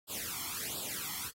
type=noise with flanger; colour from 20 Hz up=white; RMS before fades=-39 dBFS; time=0.07-1.32 s; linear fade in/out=50 ms; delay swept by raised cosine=0.24 to 0.95 ms; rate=1.4 Hz; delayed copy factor=+0.95; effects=high-pass 60 Hz 12 dB/octave + AAC 48 kbps